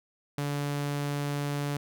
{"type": "tone", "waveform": "sawtooth", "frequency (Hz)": 144, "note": "D3", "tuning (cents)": -34, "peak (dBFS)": -25, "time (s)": [0.38, 1.77], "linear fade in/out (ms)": 2, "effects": []}